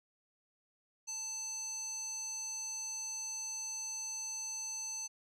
square tone with band-pass filter, 880 Hz, A5, in tune, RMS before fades -41 dBFS, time 1.07-5.08 s, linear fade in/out 20 ms, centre 6100 Hz, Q 6.7, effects none

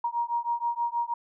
sine beating tone pair, 941 / 947.3 Hz, A#5 / A#5, +16 / +28 cents, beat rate 6.3 Hz, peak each -29 / -29 dBFS, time 0.04-1.14 s, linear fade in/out 5 ms, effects none

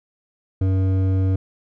sine tone with hard clipping, 94.7 Hz, F#2, 41 cents sharp, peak -18 dBFS, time 0.61-1.36 s, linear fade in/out 5 ms, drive 10 dB, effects none

